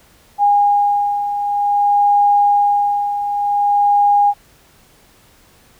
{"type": "beating tone pair", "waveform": "sine", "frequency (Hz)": [816, 816.53], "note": ["G#5", "G#5"], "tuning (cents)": [-31, -30], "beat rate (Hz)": 0.53, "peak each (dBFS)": [-19, -12], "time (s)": [0.38, 4.34], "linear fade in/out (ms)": 50, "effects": ["pink hiss -50 dBFS RMS until 5.79 s"]}